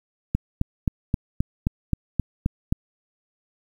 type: click train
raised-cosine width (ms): 5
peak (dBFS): -8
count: 10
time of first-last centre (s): 0.35-2.725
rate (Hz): 3.79
effects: 8-bit